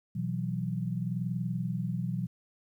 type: chord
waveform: sine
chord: B suspended fourth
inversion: none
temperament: just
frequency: 123.47 / 164.63 / 185.21 Hz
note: B2 / E3 / F#3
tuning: 0 / -2 / +2 cents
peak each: -34 dBFS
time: 0.15-2.27 s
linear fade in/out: 10 ms
effects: 11-bit